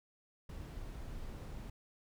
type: noise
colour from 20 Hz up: brown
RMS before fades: -45 dBFS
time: 0.49-1.7 s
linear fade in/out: 5 ms
effects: none